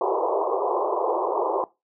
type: band-pass noise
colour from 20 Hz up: pink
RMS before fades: -24 dBFS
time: 0.01-1.64 s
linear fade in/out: 2 ms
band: 350 to 1100 Hz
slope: 96 dB/octave
effects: noise-tail reverb RT60 0.2 s tail -17 dB re dry